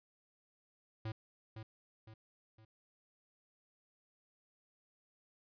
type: tone with echo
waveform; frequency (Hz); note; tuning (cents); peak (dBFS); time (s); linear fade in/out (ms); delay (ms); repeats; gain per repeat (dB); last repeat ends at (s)
square; 110; A2; 0; -39; 1.05-1.12; 5; 510; 3; -7; 2.65
effects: resampled to 11025 Hz